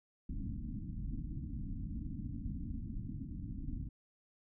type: low-pass noise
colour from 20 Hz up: pink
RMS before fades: -41 dBFS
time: 0.29-3.89 s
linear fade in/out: 5 ms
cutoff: 300 Hz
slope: 96 dB/octave
effects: none